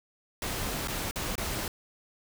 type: noise with dropouts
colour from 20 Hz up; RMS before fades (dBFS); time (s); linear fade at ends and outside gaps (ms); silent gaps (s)
pink; -33; 0.42-1.68; 2; 0.875-0.882 / 1.111-1.158 / 1.355-1.379
effects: none